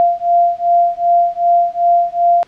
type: beating tone pair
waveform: sine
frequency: 692 / 694.6 Hz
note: F5 / F5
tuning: -16 / -10 cents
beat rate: 2.6 Hz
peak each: -13 dBFS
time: 0-2.43 s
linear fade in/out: 0 ms
effects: pink hiss -50 dBFS RMS until 2.47 s + low-pass 5000 Hz 12 dB/octave

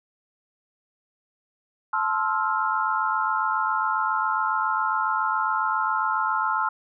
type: chord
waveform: sine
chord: F major seventh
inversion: first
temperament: just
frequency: 873.1 / 1047.7 / 1309.6 / 1396.9 Hz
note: A5 / C6 / E6 / F6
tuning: -14 / +2 / -12 / 0 cents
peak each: -27 dBFS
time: 1.93-6.69 s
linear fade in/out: 5 ms
effects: none

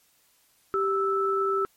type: tone pair together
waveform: sine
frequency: 391.1 / 1315.5 Hz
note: G4 / E6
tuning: -4 / -4 cents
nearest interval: octave + major sixth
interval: 2100 cents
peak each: -25 dBFS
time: 0.74-1.65 s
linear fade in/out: 0 ms
effects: white hiss -64 dBFS RMS until 1.76 s + MP3 64 kbps

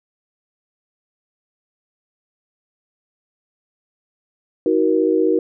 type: tone cluster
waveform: sine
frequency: 318.2 / 373.9 / 471.5 Hz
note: D#4 / F#4 / A#4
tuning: +39 / +18 / +20 cents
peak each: -18 dBFS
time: 4.66-5.39 s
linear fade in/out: 2 ms
effects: none

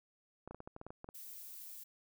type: clicks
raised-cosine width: 1 ms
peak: -33 dBFS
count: 11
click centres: 0.476 / 0.51 / 0.546 / 0.604 / 0.675 / 0.764 / 0.814 / 0.866 / 0.905 / 1.044 / 1.089 s
type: noise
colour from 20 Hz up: violet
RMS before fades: -50 dBFS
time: 1.14-1.84 s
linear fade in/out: 10 ms
effects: none

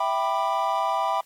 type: chord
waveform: triangle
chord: E minor seventh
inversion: none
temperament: equal with one note detuned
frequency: 659.3 / 784 / 987.8 / 1189 Hz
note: E5 / G5 / B5 / D6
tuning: 0 / 0 / 0 / +21 cents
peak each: -27 / -25 / -24 / -28 dBFS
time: 0-1.21 s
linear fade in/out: 5 ms
effects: white hiss -58 dBFS RMS until 1.25 s + AAC 64 kbps

